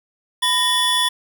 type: tone cluster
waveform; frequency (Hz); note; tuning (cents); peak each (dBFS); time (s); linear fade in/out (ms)
square; 998 / 1851 / 3435; B5 / A#6 / A7; +18 / -13 / -42; -23 / -25 / -18; 0.42-1.09; 10
effects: none